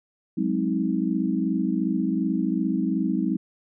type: chord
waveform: sine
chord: Ab dominant seventh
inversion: third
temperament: equal with one note detuned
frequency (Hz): 185 / 207.7 / 261.6 / 316.9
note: Gb3 / Ab3 / C4 / Eb4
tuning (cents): 0 / 0 / 0 / +32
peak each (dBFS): -27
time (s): 0.37-3.37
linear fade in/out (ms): 10
effects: none